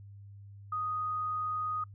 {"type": "tone", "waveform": "sine", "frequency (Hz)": 1244.5, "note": "D#6", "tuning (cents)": 0, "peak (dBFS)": -31, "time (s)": [0.72, 1.84], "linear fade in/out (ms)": 5, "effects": ["noise-tail reverb RT60 0.1 s tail -26 dB re dry", "added 100 Hz sine -47 dBFS peak until 1.94 s"]}